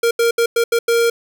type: tone bursts at uneven times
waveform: square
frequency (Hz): 466.2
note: A#4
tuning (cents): 0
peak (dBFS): -13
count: 6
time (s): 0.03-0.11 / 0.19-0.31 / 0.38-0.46 / 0.56-0.64 / 0.72-0.79 / 0.88-1.1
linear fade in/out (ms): 5
effects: none